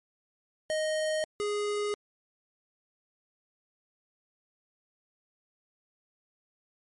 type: tone pair in turn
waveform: square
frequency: 622.3 / 414.2 Hz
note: D#5 / G#4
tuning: 0 / -5 cents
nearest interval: perfect fifth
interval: 705 cents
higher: first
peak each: -28 / -29 dBFS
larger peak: first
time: 0.7-1.24 / 1.4-1.94 s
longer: neither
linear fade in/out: 0 ms
effects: MP3 48 kbps